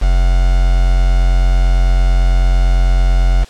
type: tone with quantisation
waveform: triangle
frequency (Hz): 44.5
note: F1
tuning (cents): +33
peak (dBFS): -6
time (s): 0.01-3.45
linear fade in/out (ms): 20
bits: 4
effects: white hiss -40 dBFS RMS until 3.49 s + low-pass 6000 Hz 12 dB/octave